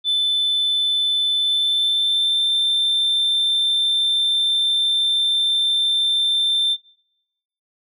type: tone with pitch glide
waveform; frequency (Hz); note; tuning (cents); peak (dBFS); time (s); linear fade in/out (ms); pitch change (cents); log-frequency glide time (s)
sine; 3520 to 3567; A7 to A7; 0 to +23; -14; 0.04-6.77; 50; +23; 1.37-2.47
effects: noise-tail reverb RT60 0.9 s tail -24 dB re dry + tanh soft clip ceiling -14 dBFS